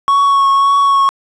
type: tone with vibrato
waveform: triangle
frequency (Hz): 1108.7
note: C#6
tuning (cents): 0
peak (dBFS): -6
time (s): 0.08-1.09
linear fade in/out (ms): 0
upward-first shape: triangle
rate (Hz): 1.8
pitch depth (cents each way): 20
effects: resampled to 24000 Hz + 7-bit